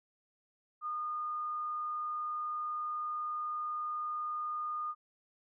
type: tone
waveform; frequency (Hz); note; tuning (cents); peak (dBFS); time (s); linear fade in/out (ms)
sine; 1222; D#6; -32; -34; 0.81-4.95; 50
effects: none